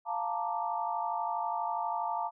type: chord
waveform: sine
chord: Bb major seventh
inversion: second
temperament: equal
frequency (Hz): 698.5 / 880 / 932.3 / 1174.7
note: F5 / A5 / Bb5 / D6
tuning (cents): 0 / 0 / 0 / 0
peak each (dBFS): -36 / -34 / -36 / -39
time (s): 0.05-2.31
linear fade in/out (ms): 50
effects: none